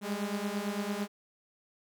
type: beating tone pair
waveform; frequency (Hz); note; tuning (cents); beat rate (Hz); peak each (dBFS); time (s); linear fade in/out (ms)
sawtooth; 200 / 208.9; G3 / G#3; +35 / +10; 8.9; -31; 0.01-1.08; 50
effects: none